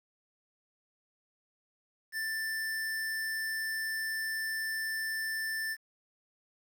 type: tone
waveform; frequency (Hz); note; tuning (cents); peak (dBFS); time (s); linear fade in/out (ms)
square; 1772; A6; +12; -33; 2.12-5.77; 50
effects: 10-bit